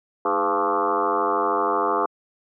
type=tone with frequency modulation; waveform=sine; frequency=784 Hz; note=G5; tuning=in tune; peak=-18 dBFS; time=0.25-2.06 s; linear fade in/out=5 ms; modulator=93 Hz; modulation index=5.2; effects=high-pass 300 Hz 12 dB/octave